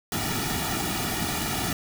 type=noise with comb filter; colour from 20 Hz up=pink; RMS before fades=-28 dBFS; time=0.12-1.73 s; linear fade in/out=2 ms; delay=1.9 ms; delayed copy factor=-0.8; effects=none